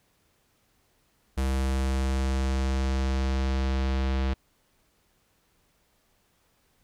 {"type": "tone with low-pass filter sweep", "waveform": "square", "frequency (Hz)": 66.2, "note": "C2", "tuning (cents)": 21, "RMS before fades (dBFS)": -26, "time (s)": [1.37, 4.34], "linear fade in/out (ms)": 10, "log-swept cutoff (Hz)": [11000, 3800], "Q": 1.1, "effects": ["pink hiss -68 dBFS RMS until 6.83 s"]}